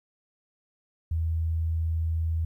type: tone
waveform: sine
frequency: 81.4 Hz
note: E2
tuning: 21 cents flat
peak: -24 dBFS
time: 1.11-2.45 s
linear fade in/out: 5 ms
effects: 11-bit